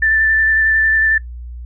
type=tone with vibrato; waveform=sine; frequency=1768 Hz; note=A6; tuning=8 cents sharp; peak=-11 dBFS; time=0.02-1.18 s; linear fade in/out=5 ms; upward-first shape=square; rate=11 Hz; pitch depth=10 cents each way; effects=noise-tail reverb RT60 0.1 s tail -19 dB re dry + added 60 Hz sine -27 dBFS peak until 1.65 s